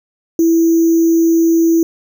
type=tone with sample-and-hold; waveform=sine; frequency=331.1 Hz; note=E4; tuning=8 cents sharp; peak=-8 dBFS; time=0.39-1.83 s; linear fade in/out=2 ms; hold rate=6300 Hz; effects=none